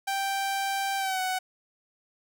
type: tone with pitch glide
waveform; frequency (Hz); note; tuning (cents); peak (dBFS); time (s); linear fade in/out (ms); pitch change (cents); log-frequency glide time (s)
sawtooth; 784 to 745.6; G5 to F#5; 0 to +13; -23; 0.07-1.39; 10; -87; 0.98-1.2
effects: none